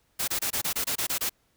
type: noise bursts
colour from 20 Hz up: white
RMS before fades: -28 dBFS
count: 10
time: 0.19-1.296 s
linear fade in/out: 10 ms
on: 89 ms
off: 24 ms
effects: pink hiss -69 dBFS RMS until 1.56 s